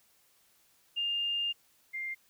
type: tone pair in turn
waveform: sine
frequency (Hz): 2810 / 2105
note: F7 / C7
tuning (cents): +10 / +10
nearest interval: perfect fourth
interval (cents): 500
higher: first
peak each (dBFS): -29 / -34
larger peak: first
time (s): 0.96-1.53 / 1.93-2.15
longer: first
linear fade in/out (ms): 20
effects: white hiss -67 dBFS RMS until 2.29 s